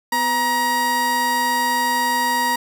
30% pulse tone pair together, 251.1 / 948 Hz, B3 / A#5, +29 / +29 cents, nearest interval octave + major seventh, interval 2300 cents, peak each -26 / -15 dBFS, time 0.12-2.56 s, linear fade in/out 5 ms, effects none

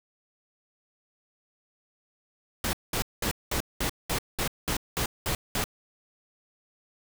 pink noise bursts, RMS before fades -28 dBFS, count 11, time 2.64-5.641 s, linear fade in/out 2 ms, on 91 ms, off 200 ms, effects none

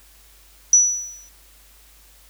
sine tone with exponential decay, 5910 Hz, F#8, 3 cents flat, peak -7 dBFS, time 0.73-1.29 s, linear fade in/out 2 ms, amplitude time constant 120 ms, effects added 50 Hz sine -52 dBFS peak until 2.29 s + white hiss -52 dBFS RMS until 2.29 s

